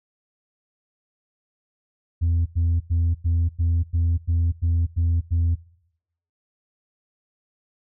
sine tone bursts, 84.3 Hz, E2, 39 cents sharp, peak -15 dBFS, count 10, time 2.21-5.556 s, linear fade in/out 20 ms, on 250 ms, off 94 ms, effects noise-tail reverb RT60 0.8 s tail -24 dB re dry + tanh soft clip ceiling -16 dBFS

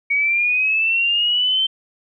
sine linear sweep, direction up, 2237 to 3116 Hz, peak -15 dBFS, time 0.1-1.67 s, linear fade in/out 10 ms, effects none

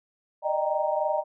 sine chord, Eb major seventh, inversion third, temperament equal with one note detuned, 599 / 622.3 / 784 / 932.3 Hz, D5 / Eb5 / G5 / Bb5, +34 / 0 / 0 / 0 cents, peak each -28 / -28 / -30 / -30 dBFS, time 0.42-1.24 s, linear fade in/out 50 ms, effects none

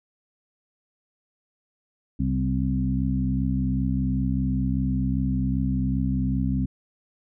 harmonic tone with a mistuned harmonic, 65.1 Hz, C2, 8 cents flat, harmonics 1 / 2 / 3 / 4, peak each -27 / -27 / -27 / -27 dBFS, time 2.19-6.66 s, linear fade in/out 10 ms, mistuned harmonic 2, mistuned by +31 cents, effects none

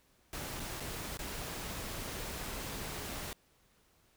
pink noise with dropouts, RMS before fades -41 dBFS, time 0.33-3.33 s, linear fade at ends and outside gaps 1 ms, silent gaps 0.597-0.601 / 0.8-0.804 / 1.172-1.191 s, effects pink hiss -69 dBFS RMS until 4.16 s

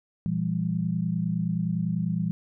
sine tone cluster, 119 / 170 / 199.8 Hz, A#2 / F3 / G3, +36 / -46 / +33 cents, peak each -32 / -26 / -30 dBFS, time 0.26-2.31 s, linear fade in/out 0 ms, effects none

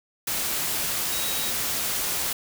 sine tone in noise, 3822 Hz, A#7, 43 cents sharp, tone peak -34 dBFS, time 1.12-1.5 s, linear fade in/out 5 ms, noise white, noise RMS -27 dBFS, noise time 0.27-2.33 s, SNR -10 dB, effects none

